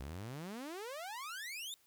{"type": "exponential sweep", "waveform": "sawtooth", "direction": "up", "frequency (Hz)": [61.74, 3708], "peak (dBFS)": -39, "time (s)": [0, 1.74], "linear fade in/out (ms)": 0, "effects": ["white hiss -70 dBFS RMS until 1.86 s"]}